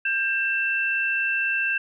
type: tone pair together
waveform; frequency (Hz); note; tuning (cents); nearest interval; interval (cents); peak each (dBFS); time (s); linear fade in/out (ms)
sine; 1589.6 / 2676; G6 / E7; +24 / +25; major sixth; 901; -24; 0.05-1.78; 5
effects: none